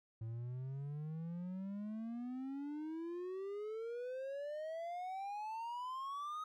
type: exponential sweep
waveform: triangle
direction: up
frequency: 110.5 to 1264 Hz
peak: -39 dBFS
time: 0.21-6.44 s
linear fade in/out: 5 ms
effects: none